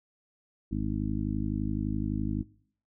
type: harmonic tone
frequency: 51.8 Hz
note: G#1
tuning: 4 cents flat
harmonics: 1 / 2 / 3 / 4 / 5 / 6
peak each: -34 / -35 / -38 / -34 / -35 / -37 dBFS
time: 0.71-2.43 s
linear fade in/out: 10 ms
effects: noise-tail reverb RT60 0.6 s tail -22 dB re dry